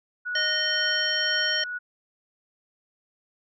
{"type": "tone with tremolo", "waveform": "sine", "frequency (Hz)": 1466, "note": "F#6", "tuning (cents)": -16, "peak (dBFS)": -26, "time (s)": [0.25, 1.79], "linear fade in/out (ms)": 20, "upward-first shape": "triangle", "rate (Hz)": 2, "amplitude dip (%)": 55}
{"type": "harmonic tone", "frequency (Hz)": 617, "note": "D#5", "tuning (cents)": -15, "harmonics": [1, 3, 5, 7, 9], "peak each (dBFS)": [-35, -28, -27, -35, -29], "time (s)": [0.35, 1.64], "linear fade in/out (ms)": 5}
{"effects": []}